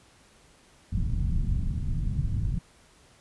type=low-pass noise; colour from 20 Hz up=pink; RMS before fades=-27 dBFS; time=0.92-2.59 s; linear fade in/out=5 ms; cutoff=170 Hz; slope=24 dB/octave; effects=pink hiss -58 dBFS RMS until 3.2 s + resampled to 24000 Hz